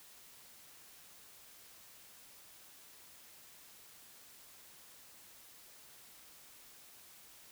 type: silence
effects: white hiss -58 dBFS RMS until 7.51 s